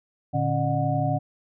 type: tone cluster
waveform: sine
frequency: 116.5 / 148.3 / 274.5 / 605 / 732 Hz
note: A#2 / D3 / C#4 / D#5 / F#5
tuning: -1 / +17 / -17 / -49 / -19 cents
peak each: -27 / -26 / -30 / -30 / -27 dBFS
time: 0.33-1.19 s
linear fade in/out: 20 ms
effects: none